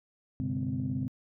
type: tone cluster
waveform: sine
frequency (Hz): 96.6 / 126.9 / 144.5 / 204.6 / 257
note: G2 / B2 / D3 / G#3 / C4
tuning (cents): -25 / +47 / -28 / -26 / -31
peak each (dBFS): -38 / -34 / -36 / -38 / -33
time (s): 0.4-1.08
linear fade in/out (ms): 0
effects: tanh soft clip ceiling -21 dBFS